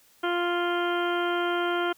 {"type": "harmonic tone", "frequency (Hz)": 349.2, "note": "F4", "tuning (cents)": 0, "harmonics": [1, 2, 3, 4, 5, 6, 7, 8, 9], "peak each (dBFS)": [-27, -31, -34, -30, -42, -42, -44, -45, -37], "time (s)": [0.23, 1.93], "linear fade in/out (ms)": 10, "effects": ["white hiss -60 dBFS RMS until 1.97 s"]}